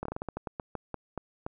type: slowing click train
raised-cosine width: 1 ms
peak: -20 dBFS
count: 14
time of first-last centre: 0.03-1.465 s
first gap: 24 ms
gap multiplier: 1.23
effects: none